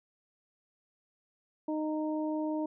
harmonic tone, 308.6 Hz, D#4, 14 cents flat, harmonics 1 / 2 / 3, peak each -31 / -37 / -41 dBFS, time 1.68-2.66 s, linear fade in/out 5 ms, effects none

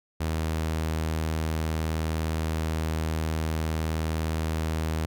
sawtooth tone, 79.5 Hz, D#2, 38 cents sharp, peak -22 dBFS, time 0.2-5.06 s, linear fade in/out 10 ms, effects none

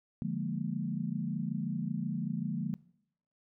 sine chord, Bb dominant seventh, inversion first, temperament equal, 146.83 / 174.61 / 207.7 / 233.1 Hz, D3 / F3 / Ab3 / Bb3, 0 / 0 / 0 / 0 cents, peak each -38 / -36 / -37 / -38 dBFS, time 0.22-2.74 s, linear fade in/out 0 ms, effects noise-tail reverb RT60 0.7 s tail -21 dB re dry

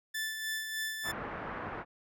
sawtooth tone with tremolo, 1756 Hz, A6, 4 cents flat, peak -29 dBFS, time 0.14-1.12 s, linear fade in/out 10 ms, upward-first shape sine, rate 3.3 Hz, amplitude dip 45%
white low-pass noise, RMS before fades -40 dBFS, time 1.03-1.85 s, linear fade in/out 50 ms, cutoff 1600 Hz, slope 24 dB/octave
effects none

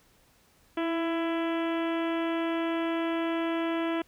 harmonic tone with a mistuned harmonic, 333 Hz, E4, 18 cents sharp, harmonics 1 / 2 / 3 / 4 / 5 / 6 / 7 / 8 / 9 / 10, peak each -28 / -34 / -38 / -40 / -42 / -44 / -45 / -46 / -47 / -48 dBFS, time 0.77-4.02 s, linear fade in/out 5 ms, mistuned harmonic 1, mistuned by -21 cents, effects pink hiss -63 dBFS RMS until 4.07 s

